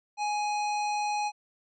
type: tone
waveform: square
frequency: 834 Hz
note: G#5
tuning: 7 cents sharp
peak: -28 dBFS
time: 0.17-1.32 s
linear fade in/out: 50 ms
effects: resampled to 16000 Hz